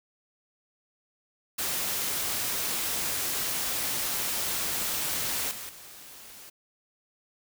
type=noise with level steps; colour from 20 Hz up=white; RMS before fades=-30 / -39 / -47 dBFS; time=1.58-6.5 s; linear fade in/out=10 ms; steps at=5.51 / 5.69 s; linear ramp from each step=2 ms; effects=none